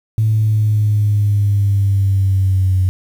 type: linear sweep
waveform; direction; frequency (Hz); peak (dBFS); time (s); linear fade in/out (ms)
sine; down; 110 to 92.5; -10; 0.18-2.89; 0
effects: tanh soft clip ceiling -6 dBFS + 7-bit